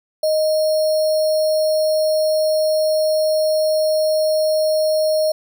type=tone with sample-and-hold; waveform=sine; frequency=622.3 Hz; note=D#5; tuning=in tune; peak=-14 dBFS; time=0.23-5.32 s; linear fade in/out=5 ms; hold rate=4900 Hz; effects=none